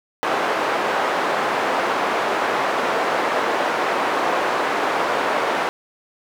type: band-pass noise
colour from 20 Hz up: white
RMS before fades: -21 dBFS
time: 0.23-5.69 s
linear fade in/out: 0 ms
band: 400 to 1100 Hz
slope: 12 dB/octave
effects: none